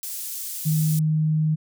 pink high-pass noise, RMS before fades -32 dBFS, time 0.03-0.99 s, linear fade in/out 0 ms, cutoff 8600 Hz, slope 12 dB/octave
sine tone, 155.56 Hz, D#3, in tune, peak -18 dBFS, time 0.65-1.56 s, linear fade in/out 20 ms
effects none

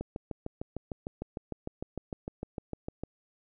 click train, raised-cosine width 2 ms, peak -22 dBFS, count 21, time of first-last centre 0.01-3.036 s, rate 6.61 Hz, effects none

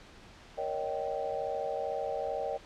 sine chord, Eb dominant seventh, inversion second, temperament just, 466.7 / 560 / 622.3 / 777.8 Hz, Bb4 / Db5 / Eb5 / G5, +2 / +18 / 0 / -14 cents, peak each -38 / -36 / -37 / -37 dBFS, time 0.57-2.58 s, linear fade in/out 20 ms, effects pink hiss -53 dBFS RMS until 2.65 s + low-pass 5000 Hz 12 dB/octave

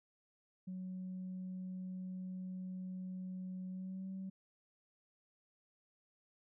sine tone with pitch glide, 185 to 190.42 Hz, F#3 to G3, 0 to -50 cents, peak -40 dBFS, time 0.67-4.3 s, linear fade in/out 10 ms, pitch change +50 cents, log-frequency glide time 3.69-4.08 s, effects tanh soft clip ceiling -38 dBFS

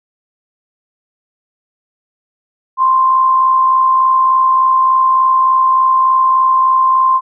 sine tone with amplitude modulation, 1046.5 Hz, C6, in tune, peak -6 dBFS, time 2.77-7.21 s, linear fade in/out 50 ms, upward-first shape sine, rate 63.4 Hz, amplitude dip 35%, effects none

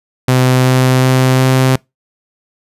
sawtooth tone with pitch steps, 128 / 128.82 / 129.64 / 130.46 Hz, C3 / C3 / C3 / C3, -38 / -27 / -16 / -5 cents, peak -4 dBFS, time 0.28-1.76 s, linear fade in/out 5 ms, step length 370 ms, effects noise-tail reverb RT60 0.2 s tail -25 dB re dry + resampled to 32000 Hz

